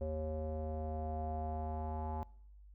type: tone with low-pass filter sweep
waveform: square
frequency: 78 Hz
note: D#2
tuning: 5 cents sharp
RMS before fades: -39 dBFS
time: 0.01-2.23 s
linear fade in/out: 0 ms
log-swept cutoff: 540 to 850 Hz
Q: 6.8
effects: noise-tail reverb RT60 0.8 s tail -25 dB re dry + added 50 Hz sine -54 dBFS peak until 2.74 s